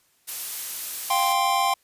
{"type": "noise", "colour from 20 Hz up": "blue", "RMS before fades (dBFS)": -30, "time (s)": [0.27, 1.34], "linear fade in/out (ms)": 20}
{"type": "chord", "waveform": "square", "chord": "F suspended second", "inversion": "none", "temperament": "just", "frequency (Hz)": [698.5, 785.8, 1047.7], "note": ["F5", "G5", "C6"], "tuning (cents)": [0, 4, 2], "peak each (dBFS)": [-28, -24, -24], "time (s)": [1.1, 1.74], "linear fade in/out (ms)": 5}
{"effects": ["white hiss -64 dBFS RMS until 1.83 s", "resampled to 32000 Hz"]}